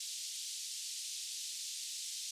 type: band-pass noise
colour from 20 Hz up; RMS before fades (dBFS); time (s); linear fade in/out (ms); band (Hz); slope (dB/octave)
white; -43; 0-2.31; 5; 3300 to 8100; 24
effects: resampled to 32000 Hz